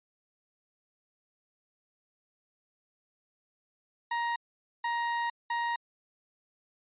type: tone bursts at uneven times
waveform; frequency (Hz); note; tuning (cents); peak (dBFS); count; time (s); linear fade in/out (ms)
30% pulse; 941; A#5; +16; -26; 3; 4.11-4.36 / 4.84-5.3 / 5.5-5.76; 5
effects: resampled to 8000 Hz